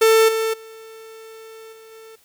45% pulse tone with level steps, 445.1 Hz, A4, 20 cents sharp, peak -11 / -19 / -38 / -42 / -40 dBFS, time 0.01-2.16 s, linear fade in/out 10 ms, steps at 0.28 / 0.53 / 1.72 / 1.91 s, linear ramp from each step 10 ms, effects white hiss -57 dBFS RMS until 2.24 s

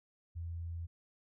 sine tone, 84.3 Hz, E2, 39 cents sharp, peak -38 dBFS, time 0.35-0.87 s, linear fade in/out 20 ms, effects none

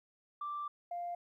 sine tone pair in turn, 1174.7 / 698.5 Hz, D6 / F5, 0 / 0 cents, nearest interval major sixth, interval 900 cents, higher first, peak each -36 / -36 dBFS, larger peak neither, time 0.41-0.68 / 0.91-1.15 s, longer first, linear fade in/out 5 ms, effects tanh soft clip ceiling -32 dBFS + 13-bit

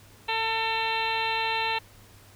harmonic tone, 448.3 Hz, A4, 32 cents sharp, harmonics 1 / 2 / 3 / 4 / 5 / 6 / 7 / 8 / 9, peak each -37 / -28 / -39 / -35 / -36 / -31 / -38 / -38 / -36 dBFS, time 0.28-1.79 s, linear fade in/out 10 ms, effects added 101 Hz sine -54 dBFS peak until 2.35 s + pink hiss -54 dBFS RMS until 2.35 s

